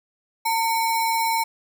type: tone with sample-and-hold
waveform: sine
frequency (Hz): 908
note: A#5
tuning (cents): -46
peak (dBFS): -19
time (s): 0.45-1.44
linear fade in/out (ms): 10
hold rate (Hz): 3150
effects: none